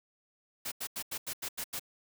white noise bursts, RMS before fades -37 dBFS, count 8, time 0.65-1.796 s, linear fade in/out 10 ms, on 68 ms, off 86 ms, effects none

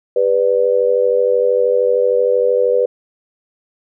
sine tone with amplitude modulation, 494.6 Hz, B4, 3 cents sharp, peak -7 dBFS, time 0.16-2.86 s, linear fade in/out 5 ms, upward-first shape sine, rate 93 Hz, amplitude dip 90%, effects none

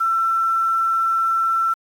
sine tone with quantisation, 1342 Hz, E6, 31 cents sharp, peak -16 dBFS, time 0-1.74 s, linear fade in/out 10 ms, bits 7, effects AAC 64 kbps

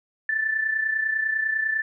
sine tone with amplitude modulation, 1760 Hz, A6, in tune, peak -19 dBFS, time 0.29-1.82 s, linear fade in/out 2 ms, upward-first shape sine, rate 30 Hz, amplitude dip 60%, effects none

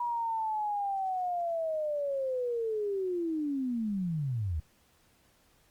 sine linear sweep, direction down, 967 to 71.6 Hz, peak -29 dBFS, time 0-4.6 s, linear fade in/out 5 ms, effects pink hiss -66 dBFS RMS until 5.7 s + Opus 32 kbps

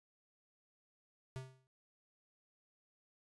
square tone with exponential decay, 130.81 Hz, C3, in tune, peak -40 dBFS, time 1.36-1.67 s, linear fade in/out 0 ms, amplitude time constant 66 ms, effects resampled to 24000 Hz

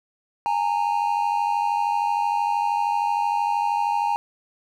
triangle tone pair together, 827 / 920 Hz, G#5 / A#5, -8 / -23 cents, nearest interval major second, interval 185 cents, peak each -21 dBFS, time 0.46-4.16 s, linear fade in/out 0 ms, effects none

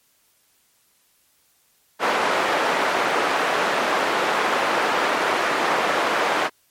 white band-pass noise, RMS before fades -21 dBFS, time 1.99-6.5 s, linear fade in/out 50 ms, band 370 to 1400 Hz, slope 12 dB/octave, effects white hiss -62 dBFS RMS until 6.7 s + MP3 64 kbps

